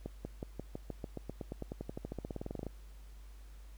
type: accelerating click train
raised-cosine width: 2 ms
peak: -26 dBFS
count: 29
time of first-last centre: 0.06-2.667 s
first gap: 190 ms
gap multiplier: 0.94
effects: added 50 Hz sine -49 dBFS peak until 3.77 s + pink hiss -65 dBFS RMS until 3.77 s